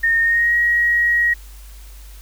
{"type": "tone with pitch glide", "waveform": "sine", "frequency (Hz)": [1835, 1896.4], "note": ["A#6", "A#6"], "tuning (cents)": [-28, 29], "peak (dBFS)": -13, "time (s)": [0.03, 1.34], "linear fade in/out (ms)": 10, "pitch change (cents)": 57, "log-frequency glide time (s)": [0.22, 0.55], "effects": ["added 50 Hz sine -36 dBFS peak until 2.21 s", "white hiss -47 dBFS RMS until 2.21 s"]}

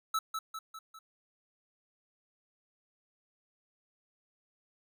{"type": "tone with echo", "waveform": "square", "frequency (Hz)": 1309, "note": "E6", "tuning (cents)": -13, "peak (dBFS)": -29, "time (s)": [0.14, 0.19], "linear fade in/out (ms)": 5, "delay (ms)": 200, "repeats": 4, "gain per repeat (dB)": -5, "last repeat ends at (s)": 0.99, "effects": []}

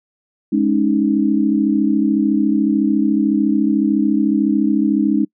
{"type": "chord", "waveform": "sine", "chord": "Ab suspended fourth", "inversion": "none", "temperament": "equal with one note detuned", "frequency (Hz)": [209.3, 277.2, 311.1], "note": ["Ab3", "Db4", "Eb4"], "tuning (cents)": [14, 0, 0], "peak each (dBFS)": -17, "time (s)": [0.52, 5.25], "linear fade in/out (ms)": 10, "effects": ["noise-tail reverb RT60 0.1 s tail -26 dB re dry"]}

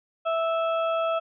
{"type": "harmonic tone", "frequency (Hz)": 657, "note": "E5", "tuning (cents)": -6, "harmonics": [1, 2, 4, 5], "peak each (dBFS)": [-24, -28, -38, -42], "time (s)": [0.25, 1.2], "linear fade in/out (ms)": 20, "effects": []}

